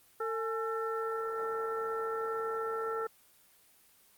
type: harmonic tone with a mistuned harmonic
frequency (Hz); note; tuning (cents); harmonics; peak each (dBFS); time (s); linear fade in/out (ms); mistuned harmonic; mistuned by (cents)
450; A4; +39; 1 / 2 / 3 / 4; -34 / -42 / -36 / -48; 0.2-3.07; 5; 2; -100
effects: white hiss -63 dBFS RMS until 4.17 s + Opus 24 kbps